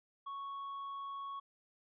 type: tone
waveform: triangle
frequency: 1108.7 Hz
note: C#6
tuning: in tune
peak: -39 dBFS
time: 0.26-1.4 s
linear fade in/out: 10 ms
effects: resampled to 11025 Hz